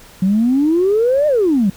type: exponential two-way sweep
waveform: sine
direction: up then down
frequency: 182.1 to 616 to 182.1 Hz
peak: -10 dBFS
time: 0.22-1.7 s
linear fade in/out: 5 ms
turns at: 1.27 s
effects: tanh soft clip ceiling -6 dBFS + pink hiss -42 dBFS RMS until 1.76 s